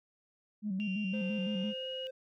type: tone with vibrato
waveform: sine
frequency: 199.2 Hz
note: G3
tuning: 28 cents sharp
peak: -31 dBFS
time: 0.62-1.74 s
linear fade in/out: 50 ms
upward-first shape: square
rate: 5.9 Hz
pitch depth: 92 cents each way
type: tone with pitch glide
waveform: sine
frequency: 2776 to 2886 Hz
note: F7 to F#7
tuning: -11 to -44 cents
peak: -39 dBFS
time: 0.8-2.07 s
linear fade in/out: 0 ms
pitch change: +67 cents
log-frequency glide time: 1.33-1.9 s
type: tone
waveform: triangle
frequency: 521 Hz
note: C5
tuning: 7 cents flat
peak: -37 dBFS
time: 1.13-2.11 s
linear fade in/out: 10 ms
effects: tanh soft clip ceiling -26 dBFS